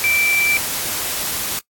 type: tone in noise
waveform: sine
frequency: 2338 Hz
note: D7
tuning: 8 cents flat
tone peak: -15 dBFS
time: 0.04-0.57 s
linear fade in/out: 0 ms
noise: white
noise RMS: -23 dBFS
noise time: 0-1.59 s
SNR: +5 dB
effects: noise-tail reverb RT60 0.1 s tail -20 dB re dry + AAC 64 kbps